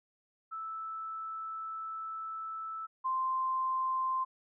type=tone pair in turn; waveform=sine; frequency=1315 / 1043.7 Hz; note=E6 / C6; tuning=-5 / -5 cents; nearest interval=major third; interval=400 cents; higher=first; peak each=-37 / -29 dBFS; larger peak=second; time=0.51-2.87 / 3.04-4.25 s; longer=first; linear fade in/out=20 ms; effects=none